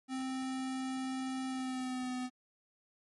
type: tone with pitch glide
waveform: square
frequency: 261.6 to 252.3 Hz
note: C4 to B3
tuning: 0 to +37 cents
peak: -36 dBFS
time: 0.08-2.3 s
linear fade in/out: 50 ms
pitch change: -63 cents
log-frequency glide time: 1.48-2.12 s
effects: MP3 48 kbps